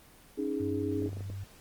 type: chord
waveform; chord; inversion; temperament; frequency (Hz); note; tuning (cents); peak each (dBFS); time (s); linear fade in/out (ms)
sine; C# suspended second; none; equal; 277.2 / 311.1 / 415.3; C#4 / D#4 / G#4; 0 / 0 / 0; -34; 0.37-1.09; 20
type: tone with vibrato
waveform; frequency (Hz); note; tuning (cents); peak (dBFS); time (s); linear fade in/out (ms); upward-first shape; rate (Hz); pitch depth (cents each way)
sine; 98; G2; 0; -36; 0.6-1.44; 5; triangle; 18; 19
type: clicks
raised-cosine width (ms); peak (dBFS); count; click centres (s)
2; -30; 7; 1.022 / 1.061 / 1.092 / 1.131 / 1.17 / 1.207 / 1.301
effects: pink hiss -56 dBFS RMS until 1.6 s + Opus 24 kbps

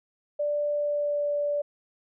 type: tone with pitch glide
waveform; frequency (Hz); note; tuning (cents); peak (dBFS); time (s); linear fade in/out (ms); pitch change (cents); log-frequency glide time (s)
sine; 587.3 to 582.2; D5 to D5; 0 to -15; -24; 0.39-1.62; 10; -15; 0.71-1.3
effects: none

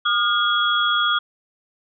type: tone cluster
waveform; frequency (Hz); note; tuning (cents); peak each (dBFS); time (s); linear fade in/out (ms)
sine; 1218 / 1418 / 3334; D#6 / F6 / G#7; -37 / +26 / +6; -21; 0.05-1.19; 10
effects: none

